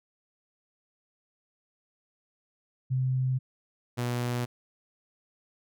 sine / sawtooth tone pair in turn, 129.5 / 121.67 Hz, C3 / B2, -17 / -25 cents, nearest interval minor second, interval 108 cents, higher first, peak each -24 dBFS, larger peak neither, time 2.9-3.39 / 3.97-4.46 s, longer neither, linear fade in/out 20 ms, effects none

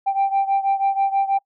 sine beating tone pair, 784 / 790.2 Hz, G5 / G5, 0 / +14 cents, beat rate 6.2 Hz, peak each -17 / -20 dBFS, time 0.06-1.39 s, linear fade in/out 20 ms, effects noise-tail reverb RT60 0.1 s tail -26 dB re dry + tanh soft clip ceiling -13 dBFS

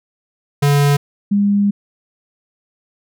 square / sine tone pair in turn, 143.2 / 202.5 Hz, D3 / G#3, -43 / -43 cents, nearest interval tritone, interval 600 cents, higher second, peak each -11 dBFS, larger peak neither, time 0.62-0.97 / 1.31-1.71 s, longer second, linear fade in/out 10 ms, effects none

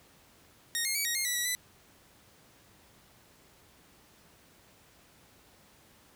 10% pulse tone with pitch steps, 1862 / 2137 / 2272 / 1884 / 2132 / 1960 / 1935 / 1992 Hz, A#6 / C7 / C#7 / A#6 / C7 / B6 / B6 / B6, -2 / +36 / +42 / +18 / +32 / -14 / -36 / +14 cents, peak -20 dBFS, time 0.75-1.55 s, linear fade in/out 0 ms, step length 100 ms, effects pink hiss -60 dBFS RMS until 6.15 s + high-pass 60 Hz 12 dB/octave

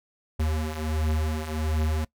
square beating tone pair, 76.8 / 78.2 Hz, D#2 / D#2, -22 / +9 cents, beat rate 1.4 Hz, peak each -31 / -27 dBFS, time 0.39-2.05 s, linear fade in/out 10 ms, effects noise-tail reverb RT60 0.1 s tail -21 dB re dry

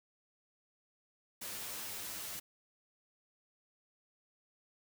white noise with comb filter, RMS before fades -43 dBFS, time 1.41-2.4 s, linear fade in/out 10 ms, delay 10 ms, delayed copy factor +0.5, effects none

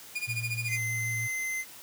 40% pulse tone with tremolo, 2432 Hz, D#7, 40 cents flat, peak -28 dBFS, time 0.15-0.78 s, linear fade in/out 10 ms, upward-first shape sine, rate 14 Hz, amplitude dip 85%
sine tone with vibrato, 115.6 Hz, A#2, 14 cents flat, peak -33 dBFS, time 0.27-1.28 s, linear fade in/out 20 ms, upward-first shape square, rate 6.4 Hz, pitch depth 12 cents each way
square tone, 2066 Hz, C7, 22 cents flat, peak -31 dBFS, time 0.67-1.65 s, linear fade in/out 50 ms
effects white hiss -48 dBFS RMS until 1.82 s + high-pass 60 Hz 12 dB/octave

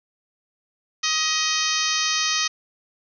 harmonic tone with a mistuned harmonic, 627 Hz, D#5, 13 cents sharp, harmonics 2 / 3 / 4 / 5 / 6 / 7 / 8 / 9 / 10, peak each -29 / -29 / -29 / -29 / -29 / -29 / -29 / -29 / -29 dBFS, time 1.03-2.48 s, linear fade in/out 10 ms, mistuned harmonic 3, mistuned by +15 cents, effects none

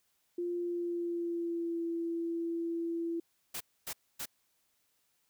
sine tone with pitch glide, 349.2 to 335.4 Hz, F4 to E4, 0 to +30 cents, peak -32 dBFS, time 0.38-3.2 s, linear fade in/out 5 ms, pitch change -70 cents, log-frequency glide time 0.57-1.83 s
white noise bursts, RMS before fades -39 dBFS, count 3, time 3.54-4.258 s, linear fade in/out 10 ms, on 66 ms, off 260 ms
effects white hiss -75 dBFS RMS until 5.29 s

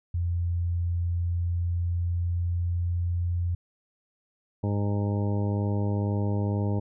sine tone with pitch glide, 86.4 to 87.25 Hz, F2 to F2, -18 to -1 cents, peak -24 dBFS, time 0.14-3.55 s, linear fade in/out 5 ms, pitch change +17 cents, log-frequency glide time 0.82-3.4 s
harmonic tone, 102.1 Hz, G#2, 29 cents flat, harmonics 1 / 2 / 3 / 4 / 5 / 6 / 8 / 9, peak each -25 / -31 / -35 / -37 / -39 / -41 / -43 / -44 dBFS, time 4.63-6.8 s, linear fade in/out 10 ms
effects none

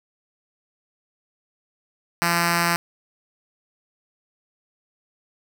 5% pulse tone with notch filter, 171 Hz, F3, 36 cents flat, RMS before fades -21 dBFS, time 2.22-2.76 s, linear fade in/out 0 ms, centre 450 Hz, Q 0.95, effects none

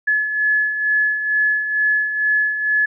sine beating tone pair, 1708 / 1710.2 Hz, G#6 / A6, +48 / -50 cents, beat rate 2.2 Hz, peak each -24 / -16 dBFS, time 0.07-2.86 s, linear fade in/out 10 ms, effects none

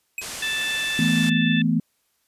square tone with exponential decay, 2531 Hz, D#7, 29 cents sharp, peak -24 dBFS, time 0.18-0.3 s, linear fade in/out 2 ms, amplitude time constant 24 ms
white low-pass noise, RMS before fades -34 dBFS, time 0.21-1.3 s, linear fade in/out 10 ms, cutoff 9900 Hz, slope 24 dB/octave
harmonic tone, 880 Hz, A5, in tune, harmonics 2 / 3 / 4, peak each -27 / -28 / -28 dBFS, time 0.42-1.62 s, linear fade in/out 5 ms
sine chord, E suspended fourth, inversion none, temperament equal, 164.81 / 220 / 246.9 Hz, E3 / A3 / B3, 0 / 0 / 0 cents, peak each -22 dBFS, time 0.99-1.8 s, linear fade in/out 2 ms
effects white hiss -69 dBFS RMS until 2.27 s + resampled to 32000 Hz

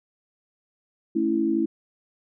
sine chord, A major, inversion none, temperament equal, 220 / 277.2 / 329.6 Hz, A3 / C#4 / E4, 0 / 0 / 0 cents, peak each -27 / -27 / -22 dBFS, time 1.15-1.66 s, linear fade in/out 10 ms, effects none

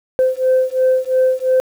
sine beating tone pair, 515 / 517.9 Hz, C5 / C5, -28 / -18 cents, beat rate 2.9 Hz, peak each -14 / -14 dBFS, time 0.19-1.6 s, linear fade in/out 0 ms, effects tanh soft clip ceiling -7 dBFS + 7-bit

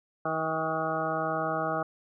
harmonic tone with a mistuned harmonic, 159.8 Hz, D#3, 47 cents sharp, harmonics 1 / 2 / 3 / 4 / 5 / 7 / 8 / 9, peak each -38 / -37 / -37 / -32 / -34 / -37 / -34 / -38 dBFS, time 0.25-1.83 s, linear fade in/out 5 ms, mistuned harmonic 8, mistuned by -24 cents, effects none

